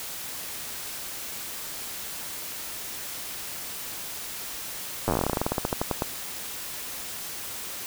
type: slowing click train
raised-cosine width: 1 ms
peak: -10 dBFS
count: 24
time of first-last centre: 5.08-6.021 s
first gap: 9 ms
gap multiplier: 1.12
effects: white hiss -36 dBFS RMS until 7.86 s